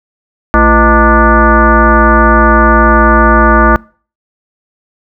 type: tone with frequency modulation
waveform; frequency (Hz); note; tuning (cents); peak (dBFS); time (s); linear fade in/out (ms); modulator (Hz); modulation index
sine; 620; D#5; -6; -3; 0.54-3.76; 0; 281; 3.1
effects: noise-tail reverb RT60 0.4 s tail -24 dB re dry